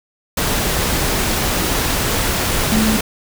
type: tone in noise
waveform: sine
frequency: 217.7 Hz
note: A3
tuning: 18 cents flat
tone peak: -14 dBFS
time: 2.72-2.97 s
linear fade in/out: 5 ms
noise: pink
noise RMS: -18 dBFS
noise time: 0.37-3.01 s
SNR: +1 dB
effects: none